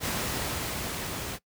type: noise with level ramp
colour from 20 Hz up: pink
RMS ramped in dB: -29 to -35 dBFS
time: 0-1.39 s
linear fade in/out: 50 ms
effects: noise-tail reverb RT60 0.1 s tail -21 dB re dry + high-pass 60 Hz 12 dB/octave